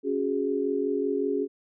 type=chord; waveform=sine; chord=C# suspended fourth; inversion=none; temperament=equal; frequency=277.2 / 370 / 415.3 Hz; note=C#4 / F#4 / G#4; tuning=0 / 0 / 0 cents; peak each=-29 / -30 / -27 dBFS; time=0.03-1.48 s; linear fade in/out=50 ms; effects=none